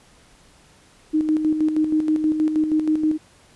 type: tone with tremolo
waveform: sine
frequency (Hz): 310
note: D#4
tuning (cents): -6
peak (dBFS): -15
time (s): 1.13-3.18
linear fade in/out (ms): 20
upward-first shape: square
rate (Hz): 6.3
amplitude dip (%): 50
effects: pink hiss -53 dBFS RMS until 3.55 s + resampled to 24000 Hz